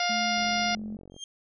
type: harmonic tone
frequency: 705 Hz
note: F5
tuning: 16 cents sharp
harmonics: 1 / 2 / 3 / 4 / 5 / 6 / 7 / 8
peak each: -28 / -33 / -31 / -35 / -36 / -39 / -34 / -36 dBFS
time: 0-0.75 s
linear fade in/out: 2 ms
type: tone with pitch glide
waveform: sine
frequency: 217.4 to 213.8 Hz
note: A3 to A3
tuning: -21 to -49 cents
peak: -33 dBFS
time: 0.09-0.97 s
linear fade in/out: 10 ms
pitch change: -28 cents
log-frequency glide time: 0.28-0.35 s
type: click train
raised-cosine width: 2 ms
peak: -34 dBFS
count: 37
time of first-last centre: 0.38-1.164 s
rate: 45.9 Hz
type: tone with exponential growth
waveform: 30% pulse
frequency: 3196 Hz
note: G7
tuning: 33 cents sharp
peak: -30 dBFS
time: 1.1-1.24 s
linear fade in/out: 2 ms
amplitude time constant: 29 ms
effects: resampled to 24000 Hz